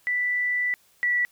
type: tone pair in turn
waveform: sine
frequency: 1975.5 / 1952.8 Hz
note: B6 / B6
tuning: 0 / -20 cents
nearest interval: unison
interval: 20 cents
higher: first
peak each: -22 / -20 dBFS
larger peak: second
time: 0.07-0.74 / 1.03-1.25 s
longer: first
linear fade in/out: 0 ms
effects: white hiss -61 dBFS RMS until 1.31 s